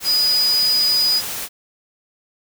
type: tone in noise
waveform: sine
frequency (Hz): 4945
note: D#8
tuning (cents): -12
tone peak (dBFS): -14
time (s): 0.04-1.22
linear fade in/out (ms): 50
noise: white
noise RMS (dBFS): -27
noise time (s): 0-1.49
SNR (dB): +10
effects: none